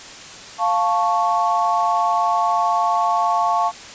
sine chord, F augmented, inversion none, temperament equal, 698.5 / 880 / 1108.7 Hz, F5 / A5 / C#6, 0 / 0 / 0 cents, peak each -20 dBFS, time 0.58-3.72 s, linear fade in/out 50 ms, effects white hiss -37 dBFS RMS until 3.94 s + resampled to 16000 Hz

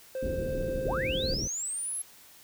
triangle tone, 523.3 Hz, C5, in tune, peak -29 dBFS, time 0.15-1.34 s, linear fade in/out 2 ms
pink low-pass noise, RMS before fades -34 dBFS, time 0.22-1.48 s, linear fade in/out 10 ms, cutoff 520 Hz, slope 48 dB/octave
sine linear sweep, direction up, 284.2 to 11230 Hz, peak -31 dBFS, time 0.85-2.02 s, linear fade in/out 5 ms
effects white hiss -54 dBFS RMS until 2.43 s

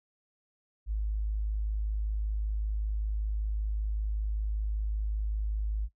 sine tone, 52.6 Hz, G#1, 23 cents sharp, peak -28 dBFS, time 0.86-5.89 s, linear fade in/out 50 ms, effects noise-tail reverb RT60 0.1 s tail -18 dB re dry

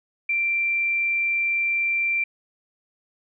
sine tone, 2357 Hz, D7, 6 cents sharp, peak -20 dBFS, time 0.29-2.24 s, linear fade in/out 5 ms, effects none

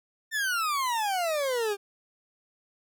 40% pulse exponential sweep, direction down, 1815 to 392 Hz, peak -25 dBFS, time 0.31-1.77 s, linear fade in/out 50 ms, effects none

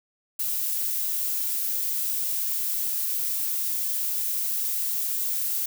violet noise, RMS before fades -27 dBFS, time 0.39-5.66 s, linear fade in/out 5 ms, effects none

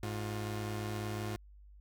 sawtooth tone pair together, 105.6 / 355.4 Hz, G#2 / F4, +29 / +30 cents, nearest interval octave + major sixth, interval 2101 cents, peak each -33 / -38 dBFS, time 0.03-1.36 s, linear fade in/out 0 ms, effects added 50 Hz sine -53 dBFS peak until 1.8 s

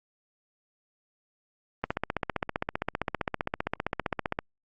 click train, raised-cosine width 0.5 ms, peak -12 dBFS, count 40, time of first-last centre 1.84-4.389 s, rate 15.3 Hz, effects Opus 32 kbps

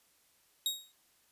sawtooth tone with exponential decay, 3774 Hz, A#7, 21 cents sharp, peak -24 dBFS, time 0.66-0.92 s, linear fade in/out 1 ms, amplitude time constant 56 ms, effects white hiss -69 dBFS RMS until 1.31 s + resampled to 32000 Hz

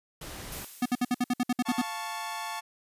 pink noise, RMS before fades -41 dBFS, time 0.21-0.65 s, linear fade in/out 5 ms
blue noise with exponential decay, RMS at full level -38 dBFS, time 0.52-1.72 s, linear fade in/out 1 ms, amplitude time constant 260 ms
square tone bursts, 246.9 Hz, B3, in tune, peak -24 dBFS, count 11, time 0.82-1.817 s, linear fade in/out 5 ms, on 37 ms, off 59 ms
sawtooth chord, F augmented, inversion none, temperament equal, 698.5 / 880 / 1108.7 Hz, F5 / A5 / C#6, 0 / 0 / 0 cents, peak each -38 / -32 / -35 dBFS, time 1.65-2.61 s, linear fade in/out 20 ms
effects resampled to 32000 Hz

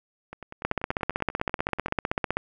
two click trains, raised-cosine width 0.5 ms, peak -9 / -23 dBFS, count 28 / 17, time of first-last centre 0.65-2.37 / 0.33-1.883 s, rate 15.7 / 10.3 Hz, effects none

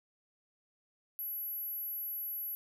sine tone, 11680 Hz, F#9, 24 cents flat, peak -36 dBFS, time 1.19-2.55 s, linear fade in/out 0 ms, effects none

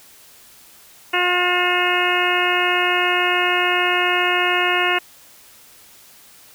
harmonic tone with a mistuned harmonic, 357.3 Hz, F4, 40 cents sharp, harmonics 1 / 2 / 3 / 4 / 5 / 6 / 7 / 8, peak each -24 / -24 / -24 / -24 / -24 / -24 / -24 / -24 dBFS, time 1.13-4.99 s, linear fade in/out 10 ms, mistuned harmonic 7, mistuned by +46 cents, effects white hiss -47 dBFS RMS until 6.54 s

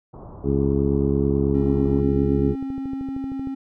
pink low-pass noise, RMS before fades -40 dBFS, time 0.13-2.01 s, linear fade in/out 10 ms, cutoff 1100 Hz, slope 48 dB/octave
harmonic tone, 69.3 Hz, C#2, in tune, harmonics 1 / 2 / 3 / 4 / 5 / 6, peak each -25 / -24 / -25 / -25 / -26 / -24 dBFS, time 0.43-2.56 s, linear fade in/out 50 ms
triangle tone, 269.2 Hz, C4, 49 cents sharp, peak -24 dBFS, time 1.54-3.55 s, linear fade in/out 10 ms
click train, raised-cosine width 3 ms, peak -22 dBFS, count 23, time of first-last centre 1.78-3.472 s, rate 13 Hz
effects none

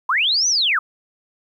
sine linear two-way sweep, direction up then down, 935 to 6160 to 1130 Hz, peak -15 dBFS, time 0.09-0.79 s, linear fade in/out 5 ms, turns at 0.48 s, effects 9-bit

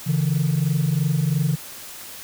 sine tone pair together, 139.4 / 162.34 Hz, C#3 / E3, +10 / -26 cents, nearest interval minor third, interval 264 cents, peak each -19 dBFS, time 0.06-1.56 s, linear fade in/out 20 ms, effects tanh soft clip ceiling -14 dBFS + white hiss -38 dBFS RMS until 2.23 s

